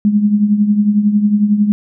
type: tone with tremolo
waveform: sine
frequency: 207.7 Hz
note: G#3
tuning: in tune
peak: -6 dBFS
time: 0.05-1.72 s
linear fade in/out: 0 ms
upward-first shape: triangle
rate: 11 Hz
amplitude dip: 70%
effects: none